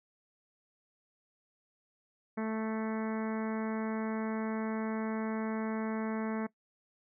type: harmonic tone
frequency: 220 Hz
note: A3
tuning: in tune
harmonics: 1 / 2 / 3 / 4 / 5 / 6 / 7 / 8 / 9 / 10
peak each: -33 / -39 / -43 / -45 / -47 / -49 / -50 / -51 / -52 / -53 dBFS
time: 2.37-6.47 s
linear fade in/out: 10 ms
effects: noise-tail reverb RT60 0.1 s tail -20 dB re dry